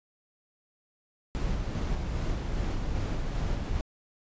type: noise with tremolo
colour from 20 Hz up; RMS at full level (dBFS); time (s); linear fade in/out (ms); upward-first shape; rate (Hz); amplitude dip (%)
brown; -29; 1.35-3.81; 0; square; 2.5; 25
effects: resampled to 16000 Hz